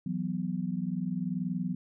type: chord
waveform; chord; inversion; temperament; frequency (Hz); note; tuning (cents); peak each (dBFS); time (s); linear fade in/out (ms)
sine; E suspended second; none; just; 164.81 / 185.42 / 247.2; E3 / F#3 / B3; 0 / +4 / +2; -35 / -32 / -36; 0.06-1.75; 5
effects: none